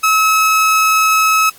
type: tone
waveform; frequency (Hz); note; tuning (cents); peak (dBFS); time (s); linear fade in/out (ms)
30% pulse; 1290; E6; -38; -7; 0.03-1.5; 10
effects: white hiss -43 dBFS RMS until 1.58 s + AAC 64 kbps